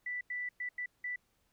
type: tone bursts at uneven times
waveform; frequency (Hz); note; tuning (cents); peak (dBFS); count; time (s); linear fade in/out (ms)
sine; 1975.5; B6; 0; -35; 5; 0.06-0.21 / 0.3-0.49 / 0.6-0.69 / 0.78-0.86 / 1.04-1.16; 5
effects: pink hiss -75 dBFS RMS until 1.52 s